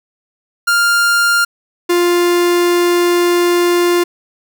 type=tone pair in turn; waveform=45% pulse; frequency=1400 / 350 Hz; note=F6 / F4; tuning=+4 / +4 cents; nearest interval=2 octaves; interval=2400 cents; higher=first; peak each=-10 dBFS; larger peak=neither; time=0.67-1.45 / 1.89-4.04 s; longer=second; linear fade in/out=10 ms; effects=none